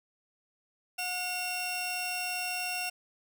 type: tone pair together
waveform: sawtooth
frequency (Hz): 725 / 2733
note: F#5 / F7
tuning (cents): -35 / -38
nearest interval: octave + major seventh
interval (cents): 2297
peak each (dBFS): -33 / -30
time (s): 0.98-2.9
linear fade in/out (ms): 10
effects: none